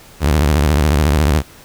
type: tone with vibrato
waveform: sawtooth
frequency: 74.1 Hz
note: D2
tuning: 16 cents sharp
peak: -7 dBFS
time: 0.2-1.43 s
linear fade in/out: 50 ms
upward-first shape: sine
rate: 14 Hz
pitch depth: 200 cents each way
effects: pink hiss -42 dBFS RMS until 1.64 s